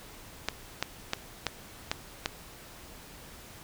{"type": "clicks", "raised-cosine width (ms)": 0.2, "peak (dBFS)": -10, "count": 6, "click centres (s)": [0.486, 0.826, 1.134, 1.467, 1.915, 2.259], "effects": ["pink hiss -49 dBFS RMS until 3.63 s"]}